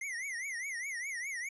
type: tone with vibrato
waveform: square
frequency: 2043 Hz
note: C7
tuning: 42 cents flat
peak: -37 dBFS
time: 0.01-1.49 s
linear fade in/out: 5 ms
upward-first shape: triangle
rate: 4.9 Hz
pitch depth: 210 cents each way
effects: resampled to 24000 Hz